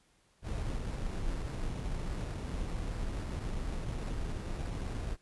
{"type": "noise with sample-and-hold", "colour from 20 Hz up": "brown", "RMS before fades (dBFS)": -36, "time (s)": [0.42, 5.17], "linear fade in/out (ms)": 50, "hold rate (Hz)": 3150, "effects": ["pink hiss -69 dBFS RMS until 5.21 s", "resampled to 24000 Hz"]}